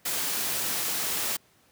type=noise; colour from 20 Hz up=white; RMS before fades=-29 dBFS; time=0.05-1.37 s; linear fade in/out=10 ms; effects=pink hiss -62 dBFS RMS until 1.71 s + high-pass 100 Hz 12 dB/octave